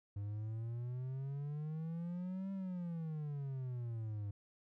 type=exponential two-way sweep; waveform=triangle; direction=up then down; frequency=100 to 196 to 100 Hz; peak=-37 dBFS; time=0.16-4.31 s; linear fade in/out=5 ms; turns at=2.52 s; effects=none